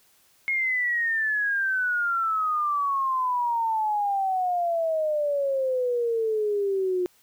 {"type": "exponential sweep", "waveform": "sine", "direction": "down", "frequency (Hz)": [2165, 356.7], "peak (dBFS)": -22, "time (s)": [0.48, 7.06], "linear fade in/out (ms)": 0, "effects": ["white hiss -61 dBFS RMS until 7.22 s"]}